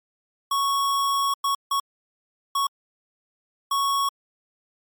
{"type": "tone bursts at uneven times", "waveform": "square", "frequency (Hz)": 1108.7, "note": "C#6", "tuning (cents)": 0, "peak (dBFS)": -21, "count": 5, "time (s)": [[0.51, 1.34], [1.44, 1.55], [1.71, 1.8], [2.55, 2.67], [3.71, 4.09]], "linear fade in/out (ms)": 5, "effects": ["MP3 96 kbps"]}